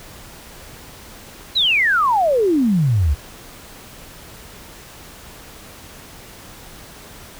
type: exponential sweep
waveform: sine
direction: down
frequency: 4123 to 65.41 Hz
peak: -13 dBFS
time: 1.55-3.15 s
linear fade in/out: 20 ms
effects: pink hiss -40 dBFS RMS until 7.39 s